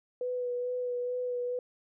sine tone with vibrato, 493.9 Hz, B4, in tune, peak -30 dBFS, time 0.21-1.59 s, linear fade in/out 2 ms, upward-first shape sine, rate 2.3 Hz, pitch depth 18 cents each way, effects none

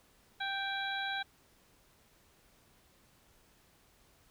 harmonic tone with a mistuned harmonic, 784 Hz, G5, in tune, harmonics 1 / 2 / 3 / 4 / 5, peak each -39 / -37 / -45 / -45 / -41 dBFS, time 0.4-1.23 s, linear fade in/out 10 ms, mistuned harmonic 4, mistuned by +92 cents, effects pink hiss -66 dBFS RMS until 4.3 s

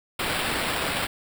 violet noise with sample-and-hold, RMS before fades -27 dBFS, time 0.19-1.07 s, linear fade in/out 5 ms, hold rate 6300 Hz, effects none

